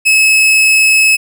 40% pulse tone, 2584 Hz, E7, 35 cents flat, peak -5 dBFS, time 0.05-1.17 s, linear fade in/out 20 ms, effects none

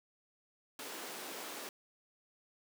pink high-pass noise, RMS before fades -45 dBFS, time 0.79-1.69 s, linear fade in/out 2 ms, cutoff 270 Hz, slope 24 dB/octave, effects none

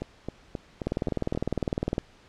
two click trains, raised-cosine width 2 ms, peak -13 / -18 dBFS, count 23 / 6, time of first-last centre 0.87-1.981 / 0.02-1.35 s, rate 19.8 / 3.76 Hz, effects pink hiss -56 dBFS RMS until 2.28 s + low-pass 5000 Hz 12 dB/octave

